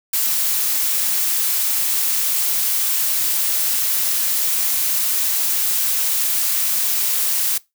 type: noise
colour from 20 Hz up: blue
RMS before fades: -19 dBFS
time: 0.13-7.58 s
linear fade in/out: 5 ms
effects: noise-tail reverb RT60 0.2 s tail -21 dB re dry